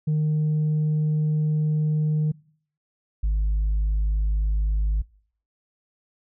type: tone pair in turn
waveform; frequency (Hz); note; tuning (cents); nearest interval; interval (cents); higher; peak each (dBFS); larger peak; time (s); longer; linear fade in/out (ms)
sine; 153.2 / 51.88; D#3 / G#1; -27 / -1; octave + perfect fifth; 1874; first; -17; neither; 0.07-2.32 / 3.23-5.02; first; 10
effects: noise-tail reverb RT60 0.6 s tail -26 dB re dry + tanh soft clip ceiling -18 dBFS